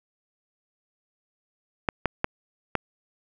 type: clicks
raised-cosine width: 0.5 ms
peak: -7 dBFS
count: 4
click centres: 1.888 / 2.057 / 2.244 / 2.753 s
effects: none